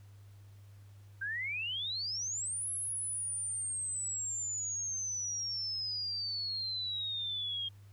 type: exponential two-way sweep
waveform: sine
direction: up then down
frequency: 1554 to 10960 to 3221 Hz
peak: -34 dBFS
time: 1.21-7.69 s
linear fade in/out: 10 ms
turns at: 2.7 s
effects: added 100 Hz sine -52 dBFS peak until 7.92 s + pink hiss -68 dBFS RMS until 7.92 s